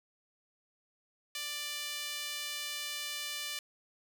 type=tone with high-pass filter; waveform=sawtooth; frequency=590 Hz; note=D5; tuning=8 cents sharp; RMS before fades=-39 dBFS; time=1.35-3.59 s; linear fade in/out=2 ms; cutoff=2800 Hz; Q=1.2; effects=none